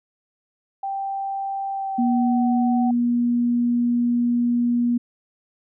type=tone with pitch glide; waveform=sine; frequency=784 to 752.9 Hz; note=G5 to F#5; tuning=0 to +30 cents; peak=-24 dBFS; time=0.83-2.91 s; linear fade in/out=5 ms; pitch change=-70 cents; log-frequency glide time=1.73-2.46 s
type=tone; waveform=sine; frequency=240 Hz; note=B3; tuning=49 cents flat; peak=-17 dBFS; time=1.98-4.98 s; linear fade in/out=10 ms
effects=none